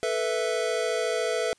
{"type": "chord", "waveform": "square", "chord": "A suspended second", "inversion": "none", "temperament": "equal", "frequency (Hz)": [440, 493.9, 659.3], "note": ["A4", "B4", "E5"], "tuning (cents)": [0, 0, 0], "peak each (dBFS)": [-30, -30, -30], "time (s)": [0.03, 1.53], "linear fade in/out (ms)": 0, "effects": ["white hiss -64 dBFS RMS until 1.58 s", "resampled to 22050 Hz"]}